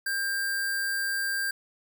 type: tone with sample-and-hold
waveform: sine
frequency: 1596 Hz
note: G6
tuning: 31 cents sharp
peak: -26 dBFS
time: 0.06-1.51 s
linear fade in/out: 5 ms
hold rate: 6300 Hz
effects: none